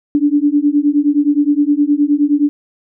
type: beating tone pair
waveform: sine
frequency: 286.5 / 296.1 Hz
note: D4 / D4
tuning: -43 / +14 cents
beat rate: 9.6 Hz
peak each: -13 dBFS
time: 0.15-2.49 s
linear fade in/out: 0 ms
effects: none